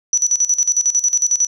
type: tone with tremolo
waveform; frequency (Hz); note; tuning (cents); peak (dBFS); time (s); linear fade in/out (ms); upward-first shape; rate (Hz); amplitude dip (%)
sine; 5920; F#8; 0; -11; 0.13-1.47; 2; square; 11; 80
effects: none